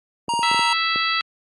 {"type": "clicks", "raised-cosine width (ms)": 2, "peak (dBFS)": -17, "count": 7, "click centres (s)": [0.283, 0.337, 0.392, 0.514, 0.545, 0.593, 0.959]}
{"type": "tone", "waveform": "square", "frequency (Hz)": 939, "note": "A#5", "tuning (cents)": 12, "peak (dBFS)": -20, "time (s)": [0.29, 0.73], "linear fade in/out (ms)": 2}
{"type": "harmonic tone", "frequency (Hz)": 659.3, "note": "E5", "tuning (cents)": 0, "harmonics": [2, 3, 4, 5, 6, 7], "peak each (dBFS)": [-23, -25, -26, -27, -28, -28], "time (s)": [0.43, 1.21], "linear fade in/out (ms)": 0}
{"effects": ["high-pass 150 Hz 12 dB/octave", "MP3 48 kbps"]}